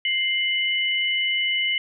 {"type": "tone pair together", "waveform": "sine", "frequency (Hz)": [2099, 2969], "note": ["C7", "F#7"], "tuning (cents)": [5, 5], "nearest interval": "tritone", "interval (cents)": 600, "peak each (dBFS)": -23, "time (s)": [0.05, 1.78], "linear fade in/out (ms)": 2, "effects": []}